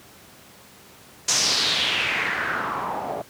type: noise with low-pass filter sweep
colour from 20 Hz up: white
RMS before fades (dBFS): -24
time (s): 1.28-3.22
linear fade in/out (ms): 5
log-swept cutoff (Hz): 6500 to 640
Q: 3.6
effects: pink hiss -48 dBFS RMS until 3.29 s + high-pass 100 Hz 12 dB/octave